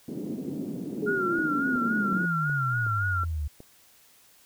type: band-pass noise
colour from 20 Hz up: white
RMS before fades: -34 dBFS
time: 0.08-2.26 s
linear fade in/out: 5 ms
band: 180 to 310 Hz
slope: 24 dB/octave
type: exponential sweep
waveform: sine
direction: down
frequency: 428.2 to 71.4 Hz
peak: -27 dBFS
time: 1.02-3.48 s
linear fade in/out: 10 ms
type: tone with vibrato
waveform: sine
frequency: 1404 Hz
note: F6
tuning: 9 cents sharp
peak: -26 dBFS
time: 1.06-3.25 s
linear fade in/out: 20 ms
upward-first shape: sine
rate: 3.6 Hz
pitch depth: 60 cents each way
type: click train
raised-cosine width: 2 ms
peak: -31 dBFS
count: 7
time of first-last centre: 1.39-3.604 s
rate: 2.71 Hz
effects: white hiss -58 dBFS RMS until 4.45 s